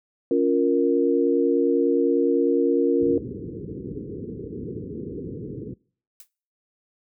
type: chord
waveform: sine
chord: Bb minor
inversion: first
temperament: just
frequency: 279.7 / 349.6 / 466.2 Hz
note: Db4 / F4 / Bb4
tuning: +16 / +2 / 0 cents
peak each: -22 / -22 / -21 dBFS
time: 0.31-3.18 s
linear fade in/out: 2 ms
type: low-pass noise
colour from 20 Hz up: white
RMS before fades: -33 dBFS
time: 3-5.74 s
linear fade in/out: 10 ms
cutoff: 460 Hz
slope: 96 dB/octave
type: noise with exponential decay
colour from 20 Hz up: blue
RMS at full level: -39 dBFS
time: 6.2-6.29 s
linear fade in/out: 2 ms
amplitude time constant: 18 ms
effects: noise-tail reverb RT60 0.5 s tail -25 dB re dry + high-pass 80 Hz 12 dB/octave